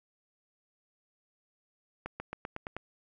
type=accelerating click train; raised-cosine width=0.5 ms; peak=-22 dBFS; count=7; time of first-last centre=2.06-2.766 s; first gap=140 ms; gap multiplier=0.93; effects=none